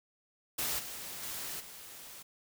white noise with level steps, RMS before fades -34 / -43 / -40 / -49 dBFS, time 0.58-2.23 s, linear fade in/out 10 ms, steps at 0.78 / 1.22 / 1.59 s, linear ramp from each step 20 ms, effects none

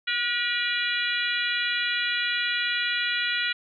harmonic tone with a mistuned harmonic, 480.9 Hz, B4, 46 cents flat, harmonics 3 / 4 / 5 / 6 / 7 / 8, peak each -29 / -30 / -31 / -32 / -32 / -33 dBFS, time 0.07-3.53 s, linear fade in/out 10 ms, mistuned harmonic 8, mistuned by +52 cents, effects none

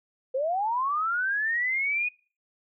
sine linear sweep, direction up, 501 to 2489 Hz, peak -24 dBFS, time 0.34-2.09 s, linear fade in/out 10 ms, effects noise-tail reverb RT60 0.4 s tail -25 dB re dry

